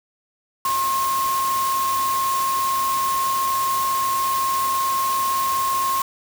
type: tone in noise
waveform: sine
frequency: 1072 Hz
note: C6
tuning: 42 cents sharp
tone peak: -19 dBFS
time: 0.65-6.02 s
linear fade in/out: 2 ms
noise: white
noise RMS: -29 dBFS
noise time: 0.65-6.02 s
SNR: +7 dB
effects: none